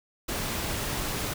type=noise; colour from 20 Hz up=pink; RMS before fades=-31 dBFS; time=0.28-1.34 s; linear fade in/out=10 ms; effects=none